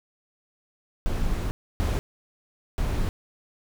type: noise bursts at uneven times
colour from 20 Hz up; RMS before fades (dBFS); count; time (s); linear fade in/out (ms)
brown; -25; 3; 1.06-1.51 / 1.8-1.99 / 2.78-3.09; 0
effects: none